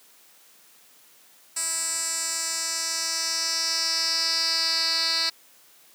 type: tone with band-pass filter sweep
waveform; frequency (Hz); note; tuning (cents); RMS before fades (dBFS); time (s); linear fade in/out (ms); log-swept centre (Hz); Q
10% pulse; 327.4; E4; -12; -26; 1.56-5.3; 10; 8000 to 4300; 4
effects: white hiss -55 dBFS RMS until 5.94 s + high-pass 200 Hz 12 dB/octave